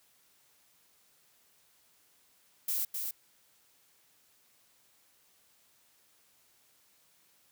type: noise with echo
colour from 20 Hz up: violet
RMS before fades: -32 dBFS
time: 2.68-2.85 s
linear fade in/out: 5 ms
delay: 260 ms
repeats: 1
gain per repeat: -4 dB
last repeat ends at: 3.11 s
effects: white hiss -67 dBFS RMS until 7.51 s + high-pass 60 Hz 12 dB/octave